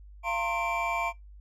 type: tone cluster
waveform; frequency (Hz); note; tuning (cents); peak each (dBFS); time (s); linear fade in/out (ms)
triangle; 688 / 917 / 1061 / 2340; F5 / A#5 / C6 / D7; -26 / -29 / +24 / -7; -31; 0.23-1.13; 50
effects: noise-tail reverb RT60 0.2 s tail -23 dB re dry + added 50 Hz sine -46 dBFS peak until 1.4 s